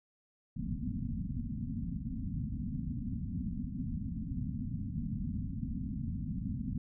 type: low-pass noise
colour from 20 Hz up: white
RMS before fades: -37 dBFS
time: 0.56-6.78 s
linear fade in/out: 5 ms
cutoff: 260 Hz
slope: 96 dB/octave
effects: none